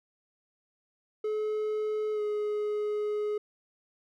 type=tone with pitch glide; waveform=triangle; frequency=428.1 to 419.8 Hz; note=A4 to G#4; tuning=-47 to +19 cents; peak=-26 dBFS; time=1.24-3.38 s; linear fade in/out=5 ms; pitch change=-34 cents; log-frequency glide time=2.13-2.21 s; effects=none